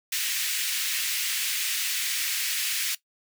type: high-pass noise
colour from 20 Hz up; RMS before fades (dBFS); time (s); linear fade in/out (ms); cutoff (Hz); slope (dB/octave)
pink; -28; 0.12-2.95; 5; 2000; 24
effects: noise-tail reverb RT60 0.1 s tail -17 dB re dry